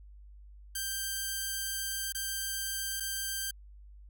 5% pulse tone with dropouts, 1573 Hz, G6, 6 cents sharp, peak -22 dBFS, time 0.75-3.51 s, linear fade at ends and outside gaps 5 ms, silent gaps 2.124-2.147 / 3-3.004 s, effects added 50 Hz sine -49 dBFS peak until 4.09 s

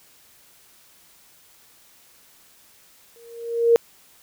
sine tone with exponential growth, 466.2 Hz, A#4, in tune, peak -9 dBFS, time 3.16-3.76 s, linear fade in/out 0 ms, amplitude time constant 130 ms, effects white hiss -54 dBFS RMS until 4.22 s

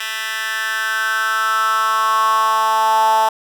10% pulse tone with high-pass filter sweep, 220 Hz, A3, in tune, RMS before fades -17 dBFS, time 0-3.29 s, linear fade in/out 5 ms, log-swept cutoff 2100 to 820 Hz, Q 5.8, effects none

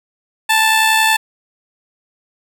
15% pulse tone with amplitude modulation, 880 Hz, A5, in tune, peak -3 dBFS, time 0.49-1.17 s, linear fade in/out 10 ms, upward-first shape sine, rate 70.7 Hz, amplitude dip 35%, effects none

